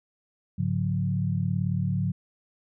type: tone cluster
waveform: sine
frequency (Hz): 102.6 / 140.2 / 178.8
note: G#2 / C#3 / F3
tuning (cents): -21 / +20 / +41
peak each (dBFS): -28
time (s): 0.58-2.12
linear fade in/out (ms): 10
effects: none